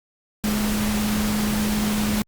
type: tone in noise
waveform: sine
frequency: 211 Hz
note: G#3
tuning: 28 cents sharp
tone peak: -21 dBFS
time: 0.44-2.22 s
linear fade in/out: 0 ms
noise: pink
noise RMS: -27 dBFS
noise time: 0.44-2.22 s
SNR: +3 dB
effects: Opus 48 kbps